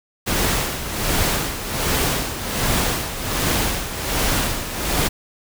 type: noise with tremolo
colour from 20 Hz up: pink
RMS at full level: -19 dBFS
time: 0.26-5.09 s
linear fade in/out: 20 ms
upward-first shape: sine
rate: 1.3 Hz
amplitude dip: 65%
effects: none